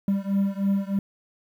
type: beating tone pair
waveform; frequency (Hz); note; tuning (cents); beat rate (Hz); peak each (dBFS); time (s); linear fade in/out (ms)
triangle; 196 / 199.2; G3 / G3; 0 / +28; 3.2; -22 / -23; 0.08-0.99; 2
effects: 9-bit